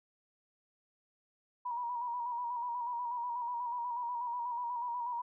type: tone with vibrato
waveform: sine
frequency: 963 Hz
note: B5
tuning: 44 cents flat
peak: -34 dBFS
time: 1.65-5.22 s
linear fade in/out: 10 ms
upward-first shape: square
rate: 8.2 Hz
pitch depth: 41 cents each way
effects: none